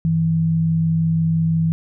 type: tone pair together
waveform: sine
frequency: 96.9 / 162.79 Hz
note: G2 / E3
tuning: -20 / -21 cents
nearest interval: major sixth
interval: 899 cents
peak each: -27 / -15 dBFS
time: 0.05-1.72 s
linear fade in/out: 0 ms
effects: none